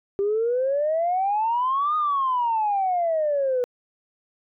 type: exponential two-way sweep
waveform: sine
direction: up then down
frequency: 392 to 1244.5 to 487.2 Hz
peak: -19 dBFS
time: 0.19-3.64 s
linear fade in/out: 0 ms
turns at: 1.96 s
effects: tanh soft clip ceiling -15 dBFS